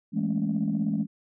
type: chord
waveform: sine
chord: A major seventh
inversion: second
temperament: equal with one note detuned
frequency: 164.81 / 207.7 / 223.5 / 277.2 Hz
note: E3 / G#3 / A3 / C#4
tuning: 0 / 0 / +27 / 0 cents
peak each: -30 / -26 / -30 / -31 dBFS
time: 0.12-1.07 s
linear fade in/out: 50 ms
effects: tanh soft clip ceiling -17 dBFS